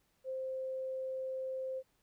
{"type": "tone", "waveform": "sine", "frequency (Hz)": 523.3, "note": "C5", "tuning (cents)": 0, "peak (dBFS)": -36, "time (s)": [0.24, 1.83], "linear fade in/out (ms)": 50, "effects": ["pink hiss -75 dBFS RMS until 2.02 s"]}